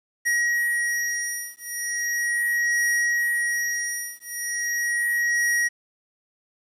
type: beating tone pair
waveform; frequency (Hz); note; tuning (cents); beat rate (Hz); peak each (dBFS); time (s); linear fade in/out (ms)
square; 1900 / 1900.38; A#6 / A#6; +33 / +33; 0.38; -26; 0.25-5.69; 20
effects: resampled to 32000 Hz + 9-bit